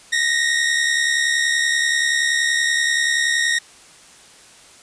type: tone pair together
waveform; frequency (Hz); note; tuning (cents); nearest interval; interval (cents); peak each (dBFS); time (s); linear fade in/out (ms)
sawtooth; 1856 / 1926.5; A#6 / B6; -8 / -44; minor second; 64; -14 / -19; 0.12-3.59; 10
effects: white hiss -46 dBFS RMS until 4.82 s + resampled to 22050 Hz